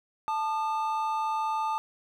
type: tone pair together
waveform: triangle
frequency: 879.5 / 1214 Hz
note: A5 / D#6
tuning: -1 / -43 cents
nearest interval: tritone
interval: 558 cents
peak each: -26 / -30 dBFS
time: 0.28-1.78 s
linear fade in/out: 0 ms
effects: none